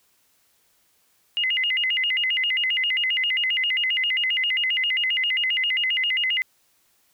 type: tone with vibrato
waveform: sine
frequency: 2413 Hz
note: D7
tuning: 46 cents sharp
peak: -20 dBFS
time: 1.37-6.42 s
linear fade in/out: 0 ms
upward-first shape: square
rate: 7.5 Hz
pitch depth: 290 cents each way
effects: white hiss -64 dBFS RMS until 7.13 s